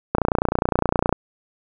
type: click train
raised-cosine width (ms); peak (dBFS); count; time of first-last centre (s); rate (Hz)
1; -3; 30; 0.15-1.126; 29.7
effects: none